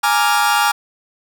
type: chord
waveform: 40% pulse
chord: Bb dominant seventh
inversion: third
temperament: equal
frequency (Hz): 830.6 / 932.3 / 1174.7 / 1396.9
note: Ab5 / Bb5 / D6 / F6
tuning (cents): 0 / 0 / 0 / 0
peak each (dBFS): -16 / -20 / -20 / -17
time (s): 0.03-0.72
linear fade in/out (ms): 10
effects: none